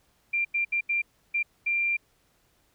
sine tone bursts at uneven times, 2377 Hz, D7, 20 cents sharp, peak -23 dBFS, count 6, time 0.33-0.45 / 0.54-0.65 / 0.72-0.81 / 0.89-1.02 / 1.34-1.43 / 1.66-1.97 s, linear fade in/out 10 ms, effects pink hiss -67 dBFS RMS until 2.74 s

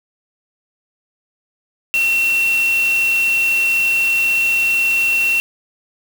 sine tone in noise, 2718 Hz, F7, 48 cents flat, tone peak -13 dBFS, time 1.94-5.4 s, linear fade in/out 0 ms, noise white, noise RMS -29 dBFS, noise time 1.94-5.4 s, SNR +13 dB, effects none

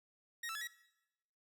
sawtooth tone with pitch steps, 1874 / 1324 / 1705 / 1915 Hz, A#6 / E6 / G#6 / A#6, +9 / +7 / +45 / +46 cents, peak -37 dBFS, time 0.43-0.674 s, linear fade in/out 5 ms, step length 61 ms, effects noise-tail reverb RT60 0.9 s tail -19 dB re dry

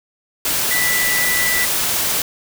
sine tone in noise, 1975.5 Hz, B6, in tune, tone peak -18 dBFS, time 0.71-1.65 s, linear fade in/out 2 ms, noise white, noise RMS -19 dBFS, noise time 0.45-2.22 s, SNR -2 dB, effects none

